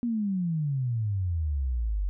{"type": "exponential sweep", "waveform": "sine", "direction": "down", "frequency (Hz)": [244, 46.25], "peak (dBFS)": -25, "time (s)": [0.03, 2.09], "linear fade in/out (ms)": 0, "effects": []}